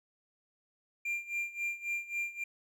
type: tone with tremolo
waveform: triangle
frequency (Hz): 2385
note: D7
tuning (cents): +26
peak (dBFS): -29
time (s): 1.05-2.44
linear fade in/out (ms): 5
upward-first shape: sine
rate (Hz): 3.7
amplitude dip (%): 85
effects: none